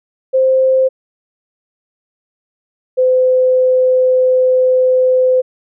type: tone pair in turn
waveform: sine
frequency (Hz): 523.3 / 511.3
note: C5 / C5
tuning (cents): 0 / -40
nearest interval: unison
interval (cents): 40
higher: first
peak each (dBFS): -8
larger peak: neither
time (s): 0.33-0.89 / 2.97-5.42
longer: second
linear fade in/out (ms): 20
effects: none

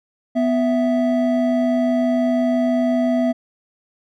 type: tone pair together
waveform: triangle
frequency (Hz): 248.4 / 659.3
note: B3 / E5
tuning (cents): +10 / 0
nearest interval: octave + perfect fourth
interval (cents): 1690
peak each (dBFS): -15 / -18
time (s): 0.35-3.33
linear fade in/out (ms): 20
effects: none

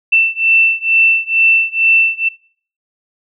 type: beating tone pair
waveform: sine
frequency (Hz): 2673 / 2675.2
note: E7 / E7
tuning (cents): +23 / +25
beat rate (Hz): 2.2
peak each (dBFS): -12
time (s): 0.12-2.29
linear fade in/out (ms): 10
effects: noise-tail reverb RT60 0.5 s tail -23 dB re dry

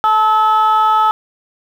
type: tone pair together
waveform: sine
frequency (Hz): 870 / 1294.7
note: A5 / E6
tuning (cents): -20 / -32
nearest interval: perfect fifth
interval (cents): 688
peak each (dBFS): -10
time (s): 0.04-1.11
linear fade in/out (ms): 0
effects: tanh soft clip ceiling -6 dBFS + 7-bit

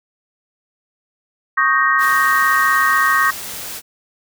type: chord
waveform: sine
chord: Eb dominant seventh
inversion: third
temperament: equal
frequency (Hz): 1108.7 / 1244.5 / 1568 / 1864.7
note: Db6 / Eb6 / G6 / Bb6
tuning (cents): 0 / 0 / 0 / 0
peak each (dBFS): -17 / -19 / -19 / -16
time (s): 1.57-3.31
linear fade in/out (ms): 10
type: noise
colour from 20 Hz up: white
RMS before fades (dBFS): -29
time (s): 1.98-3.82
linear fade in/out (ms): 50
effects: none

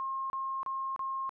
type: tone bursts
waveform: sine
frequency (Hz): 1070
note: C6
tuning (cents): +38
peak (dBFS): -32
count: 4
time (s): 0-1.293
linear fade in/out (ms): 0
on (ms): 300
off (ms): 31
effects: none

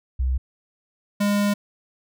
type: tone pair in turn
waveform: sine / square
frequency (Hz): 64.3 / 204.1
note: C2 / G#3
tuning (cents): -30 / -30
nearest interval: octave + minor sixth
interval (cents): 2000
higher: second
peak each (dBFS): -19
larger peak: neither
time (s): 0.19-0.38 / 1.2-1.54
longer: second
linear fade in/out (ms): 10
effects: none

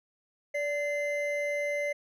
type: tone pair together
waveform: triangle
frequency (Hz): 581 / 2070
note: D5 / C7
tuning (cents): -19 / -19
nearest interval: octave + minor seventh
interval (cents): 2200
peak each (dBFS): -28 / -31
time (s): 0.54-1.93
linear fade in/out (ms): 10
effects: none

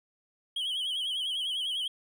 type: tone with vibrato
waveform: triangle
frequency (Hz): 3131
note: G7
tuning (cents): -3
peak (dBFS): -28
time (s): 0.56-1.88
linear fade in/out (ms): 5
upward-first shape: sine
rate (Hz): 10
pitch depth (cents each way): 100
effects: none

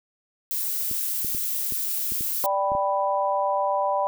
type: noise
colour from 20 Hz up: violet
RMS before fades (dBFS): -27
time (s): 0.51-2.46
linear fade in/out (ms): 0
type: clicks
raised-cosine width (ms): 3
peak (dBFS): -24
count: 8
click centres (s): 0.913 / 1.247 / 1.349 / 1.723 / 2.121 / 2.209 / 2.719 / 2.751
type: chord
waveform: sine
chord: G major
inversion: second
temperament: equal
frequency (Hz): 587.3 / 784 / 987.8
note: D5 / G5 / B5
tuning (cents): 0 / 0 / 0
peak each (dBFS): -25 / -26 / -25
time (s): 2.44-4.07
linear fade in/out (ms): 0
effects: none

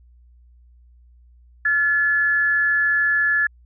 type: tone pair together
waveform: sine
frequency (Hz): 1390.7 / 1717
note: F6 / A6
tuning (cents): -8 / -43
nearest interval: major third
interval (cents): 365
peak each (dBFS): -27 / -16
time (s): 1.65-3.47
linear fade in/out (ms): 5
effects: added 60 Hz sine -48 dBFS peak until 3.65 s

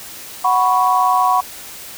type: chord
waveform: sine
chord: F# suspended fourth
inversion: none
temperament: equal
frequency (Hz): 740 / 987.8 / 1108.7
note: F#5 / B5 / C#6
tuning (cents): 0 / 0 / 0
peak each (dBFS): -16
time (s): 0.44-1.41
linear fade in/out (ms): 10
effects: white hiss -34 dBFS RMS until 1.97 s

